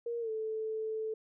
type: tone with pitch glide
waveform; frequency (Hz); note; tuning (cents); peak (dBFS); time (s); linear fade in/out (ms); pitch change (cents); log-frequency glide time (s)
sine; 470 to 438.5; A#4 to A4; +14 to -6; -33; 0.06-1.14; 5; -120; 0.2-0.3
effects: none